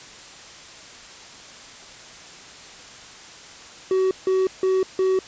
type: tone bursts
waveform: triangle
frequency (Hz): 377.2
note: F#4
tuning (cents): +33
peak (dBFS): -15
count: 4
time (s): 3.91-5.19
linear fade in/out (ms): 2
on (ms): 200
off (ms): 160
effects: white hiss -42 dBFS RMS until 5.27 s + resampled to 16000 Hz